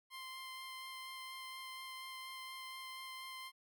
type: tone with vibrato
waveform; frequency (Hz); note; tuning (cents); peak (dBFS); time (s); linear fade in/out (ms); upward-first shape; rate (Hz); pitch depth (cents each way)
15% pulse; 1046.5; C6; 0; -40; 0.1-3.52; 50; sine; 4.2; 10
effects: none